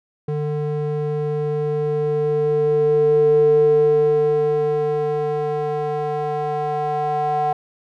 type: tone with band-pass filter sweep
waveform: square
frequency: 149.2 Hz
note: D3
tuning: 28 cents sharp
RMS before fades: -19 dBFS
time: 0.28-7.53 s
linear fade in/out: 5 ms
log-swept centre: 310 to 710 Hz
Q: 6.3
effects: none